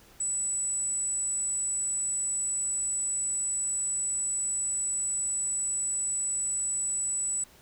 sine tone, 7910 Hz, B8, 2 cents sharp, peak -27 dBFS, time 0.2-7.44 s, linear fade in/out 5 ms, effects pink hiss -56 dBFS RMS until 7.61 s

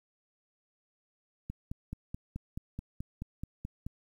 click train, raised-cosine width 5 ms, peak -25 dBFS, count 12, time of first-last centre 1.5-3.866 s, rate 4.65 Hz, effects 10-bit

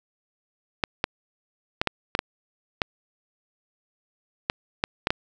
clicks, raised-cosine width 0.3 ms, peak -5 dBFS, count 11, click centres 0.838 / 1.041 / 1.815 / 1.873 / 2.151 / 2.191 / 2.818 / 4.499 / 4.839 / 5.071 / 5.105 s, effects none

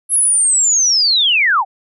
sine linear sweep, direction down, 11000 to 698.5 Hz, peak -10 dBFS, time 0.09-1.65 s, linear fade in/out 50 ms, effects none

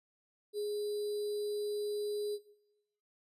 sine tone with sample-and-hold, 415.3 Hz, G#4, in tune, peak -33 dBFS, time 0.53-2.39 s, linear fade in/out 50 ms, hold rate 4410 Hz, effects noise-tail reverb RT60 0.9 s tail -17 dB re dry + resampled to 32000 Hz

